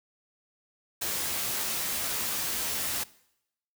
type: noise with comb filter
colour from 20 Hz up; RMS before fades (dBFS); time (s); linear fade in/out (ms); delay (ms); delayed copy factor
white; -31; 1.01-3.04; 10; 14; +0.5
effects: noise-tail reverb RT60 0.8 s tail -21 dB re dry